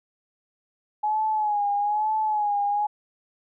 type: tone with vibrato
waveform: sine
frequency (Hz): 840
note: G#5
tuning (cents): +19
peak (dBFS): -21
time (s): 1.03-2.87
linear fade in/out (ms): 10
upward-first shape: sine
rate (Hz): 1.1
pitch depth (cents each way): 59
effects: none